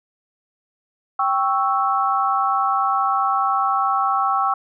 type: chord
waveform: sine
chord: C# diminished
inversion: second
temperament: equal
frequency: 784 / 1108.7 / 1318.5 Hz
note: G5 / C#6 / E6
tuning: 0 / 0 / 0 cents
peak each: -21 dBFS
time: 1.19-4.54 s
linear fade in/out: 5 ms
effects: none